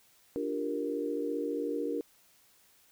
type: chord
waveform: sine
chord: G minor seventh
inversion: second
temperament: equal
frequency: 293.7 / 349.2 / 392 / 466.2 Hz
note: D4 / F4 / G4 / Bb4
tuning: 0 / 0 / 0 / 0 cents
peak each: -35 / -39 / -39 / -34 dBFS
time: 0.36-2.01 s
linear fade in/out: 0 ms
effects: white hiss -64 dBFS RMS until 2.91 s